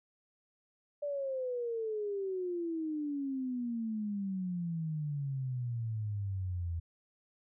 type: exponential sweep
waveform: sine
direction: down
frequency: 587.3 to 82.41 Hz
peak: -33 dBFS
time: 1.02-6.8 s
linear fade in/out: 10 ms
effects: none